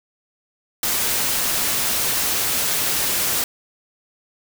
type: noise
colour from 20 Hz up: white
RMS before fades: -21 dBFS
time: 0.83-3.44 s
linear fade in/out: 2 ms
effects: none